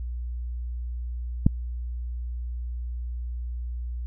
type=click; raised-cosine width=5 ms; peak=-4 dBFS; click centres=1.465 s; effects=added 60 Hz sine -29 dBFS peak until 4.06 s